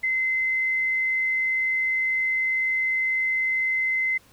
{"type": "tone", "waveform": "sine", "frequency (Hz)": 2059, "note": "C7", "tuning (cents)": -28, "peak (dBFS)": -21, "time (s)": [0.03, 4.18], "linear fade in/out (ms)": 10, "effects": ["pink hiss -56 dBFS RMS until 4.32 s"]}